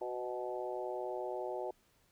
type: harmonic tone with a mistuned harmonic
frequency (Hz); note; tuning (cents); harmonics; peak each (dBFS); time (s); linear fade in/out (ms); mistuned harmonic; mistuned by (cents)
123.47; B2; 0; 3 / 4 / 5 / 6 / 7; -41 / -43 / -42 / -46 / -45; 0.01-1.71; 5; 4; +24
effects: pink hiss -71 dBFS RMS until 2.11 s